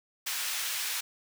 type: high-pass noise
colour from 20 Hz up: pink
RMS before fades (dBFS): -33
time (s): 0.26-1.01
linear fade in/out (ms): 10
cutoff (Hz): 1900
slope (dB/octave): 12
effects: none